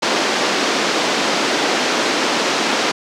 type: band-pass noise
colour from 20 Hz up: pink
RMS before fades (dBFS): -18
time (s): 0.02-2.92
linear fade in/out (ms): 10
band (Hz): 250 to 6100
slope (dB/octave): 24
effects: none